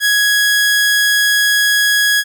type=tone; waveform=sawtooth; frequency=1665 Hz; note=G#6; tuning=4 cents sharp; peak=-7 dBFS; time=0-2.24 s; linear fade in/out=50 ms; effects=none